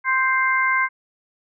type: harmonic tone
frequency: 523.3 Hz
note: C5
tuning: in tune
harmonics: 2 / 3 / 4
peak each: -21 / -21 / -21 dBFS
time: 0.04-0.89 s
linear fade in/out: 50 ms
effects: none